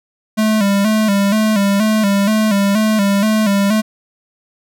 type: tone with vibrato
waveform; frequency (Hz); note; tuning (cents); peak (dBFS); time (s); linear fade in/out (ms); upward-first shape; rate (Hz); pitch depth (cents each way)
square; 207.7; G#3; 0; -12; 0.37-3.82; 20; square; 2.1; 74
effects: none